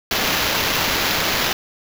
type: noise with sample-and-hold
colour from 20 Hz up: violet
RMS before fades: -20 dBFS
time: 0.11-1.53 s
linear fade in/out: 2 ms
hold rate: 8820 Hz
effects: none